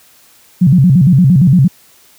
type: tone with vibrato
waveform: sine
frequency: 155.56 Hz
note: D#3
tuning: in tune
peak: -4 dBFS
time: 0.61-1.68 s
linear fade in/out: 10 ms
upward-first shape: square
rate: 8.7 Hz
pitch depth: 260 cents each way
effects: white hiss -46 dBFS RMS until 2.18 s + high-pass 60 Hz 12 dB/octave